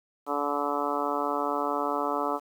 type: harmonic tone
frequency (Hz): 144.6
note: D3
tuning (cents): -27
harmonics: 2 / 3 / 4 / 5 / 6 / 7 / 8 / 9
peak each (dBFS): -34 / -34 / -34 / -34 / -34 / -34 / -34 / -34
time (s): 0.26-2.4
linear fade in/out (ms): 50
effects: 9-bit